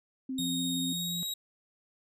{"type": "tone with vibrato", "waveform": "sine", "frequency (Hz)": 261.6, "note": "C4", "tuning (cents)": 0, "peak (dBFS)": -32, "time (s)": [0.29, 0.93], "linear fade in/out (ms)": 5, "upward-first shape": "sine", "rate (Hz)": 17, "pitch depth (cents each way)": 16}
{"type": "tone with pitch glide", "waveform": "sawtooth", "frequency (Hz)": [3729, 3821], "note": ["A#7", "A#7"], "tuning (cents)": [0, 42], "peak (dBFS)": -30, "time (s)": [0.38, 1.34], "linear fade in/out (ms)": 5, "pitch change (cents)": 42, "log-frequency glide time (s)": [0.87, 1.2]}
{"type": "tone", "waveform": "sine", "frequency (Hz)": 174.61, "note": "F3", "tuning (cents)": 0, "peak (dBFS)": -36, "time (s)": [0.39, 1.23], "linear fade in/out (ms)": 0}
{"effects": []}